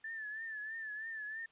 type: tone with vibrato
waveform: sine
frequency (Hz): 1756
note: A6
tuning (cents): -4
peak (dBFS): -40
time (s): 0.04-1.46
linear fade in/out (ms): 5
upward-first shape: triangle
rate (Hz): 3.1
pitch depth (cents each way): 78
effects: white hiss -68 dBFS RMS until 1.51 s + resampled to 8000 Hz